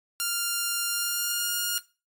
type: tone with pitch glide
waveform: 5% pulse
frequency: 1396.9 to 1423 Hz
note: F6 to F6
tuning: 0 to +32 cents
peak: -15 dBFS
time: 0.2-1.78 s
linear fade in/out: 0 ms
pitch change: +32 cents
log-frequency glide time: 0.87-1.59 s
effects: noise-tail reverb RT60 0.3 s tail -18 dB re dry + AAC 64 kbps